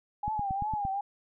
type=tone with vibrato; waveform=sine; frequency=818 Hz; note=G#5; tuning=26 cents flat; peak=-29 dBFS; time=0.23-1.01 s; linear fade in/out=5 ms; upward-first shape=triangle; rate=2.6 Hz; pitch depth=120 cents each way
type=click train; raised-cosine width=5 ms; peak=-24 dBFS; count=6; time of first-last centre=0.28-0.851 s; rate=8.75 Hz
effects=none